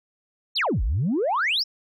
sine exponential two-way sweep, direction down then up, 5610 to 44.23 to 5610 Hz, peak -19 dBFS, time 0.55-1.64 s, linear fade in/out 20 ms, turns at 0.83 s, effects tanh soft clip ceiling -17 dBFS

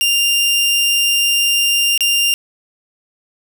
sawtooth tone with dropouts, 2794 Hz, F7, in tune, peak -9 dBFS, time 0.01-2.34 s, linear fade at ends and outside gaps 0 ms, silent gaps 1.977-2.007 s, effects none

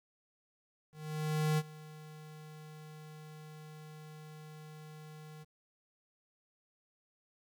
square tone with ADSR envelope, 154 Hz, D#3, 17 cents flat, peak -28 dBFS, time 0.92-5.45 s, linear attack 660 ms, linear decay 43 ms, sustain -20 dB, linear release 29 ms, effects 11-bit

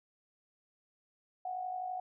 sine tone with amplitude modulation, 736 Hz, F#5, 9 cents flat, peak -33 dBFS, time 1.45-2 s, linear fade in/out 5 ms, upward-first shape sine, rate 51.9 Hz, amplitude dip 55%, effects none

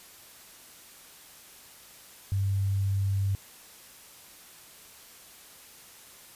sine tone, 98 Hz, G2, in tune, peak -24 dBFS, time 2.32-3.35 s, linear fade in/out 0 ms, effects white hiss -51 dBFS RMS until 6.35 s + resampled to 32000 Hz

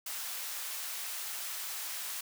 white high-pass noise, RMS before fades -39 dBFS, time 0.06-2.21 s, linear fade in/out 5 ms, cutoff 810 Hz, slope 12 dB/octave, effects none

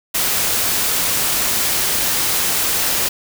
white noise, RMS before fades -18 dBFS, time 0.14-3.09 s, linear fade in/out 10 ms, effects none

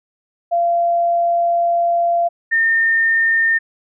sine tone pair in turn, 687 / 1817.7 Hz, F5 / A#6, -29 / -44 cents, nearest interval octave + perfect fourth, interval 1685 cents, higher second, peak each -13 / -12 dBFS, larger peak second, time 0.51-2.29 / 2.51-3.59 s, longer first, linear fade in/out 20 ms, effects none

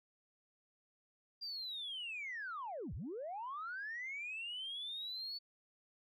sine linear two-way sweep, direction down then up, 4804 to 49 to 4484 Hz, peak -40 dBFS, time 1.41-5.39 s, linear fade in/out 20 ms, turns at 2.94 s, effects tanh soft clip ceiling -37 dBFS

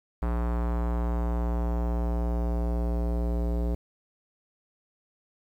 square tone with low-pass filter sweep, 58.9 Hz, A#1, 19 cents sharp, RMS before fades -27 dBFS, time 0.22-3.75 s, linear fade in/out 5 ms, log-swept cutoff 1200 to 550 Hz, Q 1.4, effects 9-bit

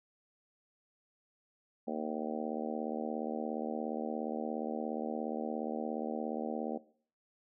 harmonic tone, 77.1 Hz, D#2, 15 cents flat, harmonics 3 / 4 / 5 / 6 / 7 / 8 / 9 / 10, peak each -38 / -43 / -45 / -42 / -41 / -44 / -47 / -44 dBFS, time 1.87-6.78 s, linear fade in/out 10 ms, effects noise-tail reverb RT60 0.5 s tail -19 dB re dry

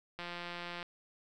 click train, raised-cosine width 0.3 ms, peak -26 dBFS, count 112, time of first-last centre 0.19-0.828 s, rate 174 Hz, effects none

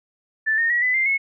sine tone with pitch steps, 1760 / 1837.9 / 1919.3 / 2004 / 2093 / 2186 Hz, A6 / A#6 / B6 / B6 / C7 / C#7, 0 / -25 / -50 / +25 / 0 / -25 cents, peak -17 dBFS, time 0.46-1.18 s, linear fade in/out 20 ms, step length 120 ms, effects none

